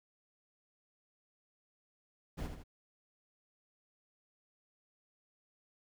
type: noise with echo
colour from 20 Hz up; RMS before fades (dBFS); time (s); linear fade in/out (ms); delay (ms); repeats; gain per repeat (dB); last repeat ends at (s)
brown; -39; 2.37-2.48; 20; 79; 2; -6; 2.638
effects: none